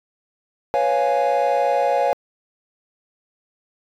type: chord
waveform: triangle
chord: C# dominant seventh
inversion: third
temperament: equal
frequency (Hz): 493.9 / 554.4 / 698.5 / 830.6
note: B4 / C#5 / E#5 / G#5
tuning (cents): 0 / 0 / 0 / 0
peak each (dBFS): -22 / -18 / -19 / -19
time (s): 0.74-2.13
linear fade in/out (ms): 0
effects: tanh soft clip ceiling -8 dBFS